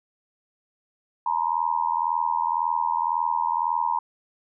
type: tone with amplitude modulation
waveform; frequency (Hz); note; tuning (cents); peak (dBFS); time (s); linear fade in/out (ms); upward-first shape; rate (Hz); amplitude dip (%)
sine; 950; A#5; +33; -17; 1.26-3.99; 5; sine; 81.9; 100
effects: none